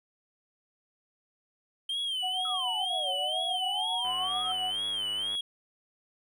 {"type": "tone with vibrato", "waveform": "triangle", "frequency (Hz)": 3136, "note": "G7", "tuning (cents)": 0, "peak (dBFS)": -28, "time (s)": [1.89, 5.41], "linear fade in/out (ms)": 5, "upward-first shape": "sine", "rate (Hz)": 2.1, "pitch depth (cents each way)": 110}
{"type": "tone with tremolo", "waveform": "sine", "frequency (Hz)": 740, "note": "F#5", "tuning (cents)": 0, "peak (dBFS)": -31, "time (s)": [2.22, 4.72], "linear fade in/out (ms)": 20, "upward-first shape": "triangle", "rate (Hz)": 7.1, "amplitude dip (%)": 70}
{"type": "exponential two-way sweep", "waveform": "sine", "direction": "down then up", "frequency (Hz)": [1318.5, 544, 1318.5], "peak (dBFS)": -36, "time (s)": [2.45, 4.52], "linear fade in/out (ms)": 2, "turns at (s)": 3.1}
{"type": "click train", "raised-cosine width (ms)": 0.5, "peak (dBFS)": -32, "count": 135, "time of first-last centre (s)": [4.05, 5.351], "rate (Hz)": 103}
{"effects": []}